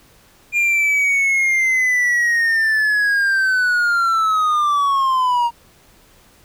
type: linear sweep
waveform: triangle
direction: down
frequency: 2414 to 932.3 Hz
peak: -12 dBFS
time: 0.52-5.51 s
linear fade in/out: 50 ms
effects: pink hiss -51 dBFS RMS until 6.44 s